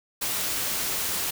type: noise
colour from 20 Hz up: white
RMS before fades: -28 dBFS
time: 0.21-1.31 s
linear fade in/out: 10 ms
effects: none